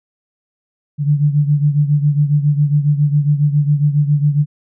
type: beating tone pair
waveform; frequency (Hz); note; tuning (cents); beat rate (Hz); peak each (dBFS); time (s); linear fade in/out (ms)
sine; 145.1 / 152.4; D3 / D#3; -21 / -36; 7.3; -12 / -17; 0.98-4.46; 50
effects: none